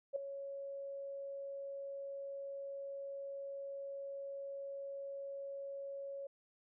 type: tone with ADSR envelope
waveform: sine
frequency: 554.4 Hz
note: C#5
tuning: in tune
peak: -31 dBFS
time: 0.13-6.27 s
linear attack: 30 ms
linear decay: 4 ms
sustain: -11 dB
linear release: 5 ms
effects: none